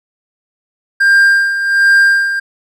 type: tone with tremolo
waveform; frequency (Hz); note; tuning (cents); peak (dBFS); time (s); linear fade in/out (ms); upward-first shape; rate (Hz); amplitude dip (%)
triangle; 1596; G6; +31; -3; 1-2.4; 10; sine; 1.3; 65
effects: none